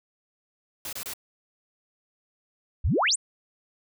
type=noise bursts; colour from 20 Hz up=white; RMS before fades=-35 dBFS; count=3; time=0.85-1.136 s; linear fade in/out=2 ms; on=78 ms; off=26 ms
type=exponential sweep; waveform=sine; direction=up; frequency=51.91 to 9750 Hz; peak=-20 dBFS; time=2.84-3.16 s; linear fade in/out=10 ms
effects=none